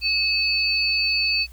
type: tone pair together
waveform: sine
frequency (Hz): 2586 / 4503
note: E7 / C#8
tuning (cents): -34 / +26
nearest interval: minor seventh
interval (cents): 960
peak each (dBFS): -22 / -21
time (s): 0.01-1.47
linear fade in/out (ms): 50
effects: added 60 Hz sine -41 dBFS peak until 1.52 s + white hiss -54 dBFS RMS until 1.52 s